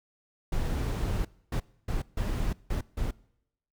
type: noise bursts at uneven times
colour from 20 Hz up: brown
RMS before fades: -29 dBFS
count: 6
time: 0.52-1.25 / 1.52-1.6 / 1.88-2.02 / 2.17-2.53 / 2.7-2.81 / 2.97-3.11 s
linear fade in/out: 5 ms
effects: noise-tail reverb RT60 0.8 s tail -23 dB re dry